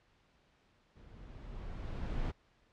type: noise with level ramp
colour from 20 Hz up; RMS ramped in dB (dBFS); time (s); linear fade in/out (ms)
brown; -55 to -34; 0.95-2.32; 20
effects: pink hiss -70 dBFS RMS until 2.72 s + low-pass 4000 Hz 12 dB/octave